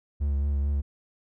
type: tone with vibrato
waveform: triangle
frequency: 70.9 Hz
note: C#2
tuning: 40 cents sharp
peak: -21 dBFS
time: 0.2-0.82 s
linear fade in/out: 20 ms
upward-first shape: triangle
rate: 4.5 Hz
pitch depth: 38 cents each way
effects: none